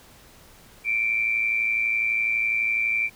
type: tone with amplitude modulation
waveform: sine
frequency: 2346 Hz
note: D7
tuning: 2 cents flat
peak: -18 dBFS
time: 0.84-3.1 s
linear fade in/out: 50 ms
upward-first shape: sine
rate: 112 Hz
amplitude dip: 60%
effects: pink hiss -51 dBFS RMS until 3.15 s